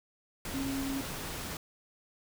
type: tone in noise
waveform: sine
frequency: 271.7 Hz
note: C#4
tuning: 35 cents flat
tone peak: -32 dBFS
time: 0.54-1.01 s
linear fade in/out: 2 ms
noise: pink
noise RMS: -39 dBFS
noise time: 0.45-1.57 s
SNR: +4 dB
effects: none